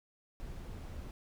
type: noise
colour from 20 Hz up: brown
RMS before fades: -44 dBFS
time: 0.4-1.11 s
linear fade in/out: 0 ms
effects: none